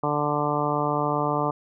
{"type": "harmonic tone", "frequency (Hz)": 147.5, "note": "D3", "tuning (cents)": 8, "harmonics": [1, 2, 3, 4, 5, 6, 7, 8], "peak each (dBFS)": [-30, -30, -30, -30, -30, -30, -30, -30], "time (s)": [0.03, 1.51], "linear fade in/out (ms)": 5, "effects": []}